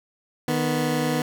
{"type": "tone pair together", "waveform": "20% pulse", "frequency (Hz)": [154.37, 246.9], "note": ["D#3", "B3"], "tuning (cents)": [-13, 0], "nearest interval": "minor sixth", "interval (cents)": 813, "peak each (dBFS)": [-20, -19], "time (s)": [0.48, 1.22], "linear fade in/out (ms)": 2, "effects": []}